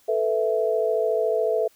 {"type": "chord", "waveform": "sine", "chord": "A suspended second", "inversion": "none", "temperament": "equal", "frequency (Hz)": [440, 493.9, 659.3], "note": ["A4", "B4", "E5"], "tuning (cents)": [0, 0, 0], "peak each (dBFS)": [-23, -26, -24], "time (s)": [0.08, 1.68], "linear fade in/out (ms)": 10, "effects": ["white hiss -59 dBFS RMS until 1.75 s"]}